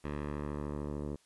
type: tone with low-pass filter sweep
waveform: 10% pulse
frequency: 73.42 Hz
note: D2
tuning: in tune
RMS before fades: -38 dBFS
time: 0.04-1.16 s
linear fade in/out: 5 ms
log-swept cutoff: 2300 to 590 Hz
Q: 0.91
effects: white hiss -68 dBFS RMS until 1.25 s + resampled to 24000 Hz